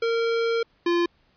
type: tone pair in turn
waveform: square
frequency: 460.6 / 345.1 Hz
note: A#4 / F4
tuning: -21 / -21 cents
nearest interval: perfect fourth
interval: 500 cents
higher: first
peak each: -22 / -20 dBFS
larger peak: second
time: 0.02-0.63 / 0.86-1.06 s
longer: first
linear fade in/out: 5 ms
effects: pink hiss -64 dBFS RMS until 1.36 s + resampled to 11025 Hz